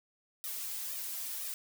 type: noise with flanger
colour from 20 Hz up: blue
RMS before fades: -39 dBFS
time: 0.44-1.54 s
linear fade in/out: 0 ms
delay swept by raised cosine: 1.6 to 3.9 ms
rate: 2 Hz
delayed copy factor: +0.8
effects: none